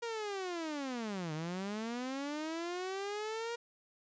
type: linear two-way sweep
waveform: sawtooth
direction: down then up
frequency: 475 to 150.9 to 475 Hz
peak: -33 dBFS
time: 0.02-3.56 s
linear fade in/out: 10 ms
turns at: 1.33 s
effects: resampled to 16000 Hz + 11-bit